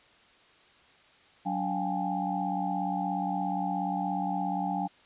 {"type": "tone cluster", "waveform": "sine", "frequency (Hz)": [185.4, 286.6, 713, 797, 854], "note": ["F#3", "D4", "F5", "G5", "G#5"], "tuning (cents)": [4, -42, 36, 28, 48], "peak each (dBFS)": [-33, -36, -36, -32, -37], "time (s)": [1.45, 4.88], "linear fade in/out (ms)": 20, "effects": ["white hiss -59 dBFS RMS until 5.05 s", "resampled to 8000 Hz"]}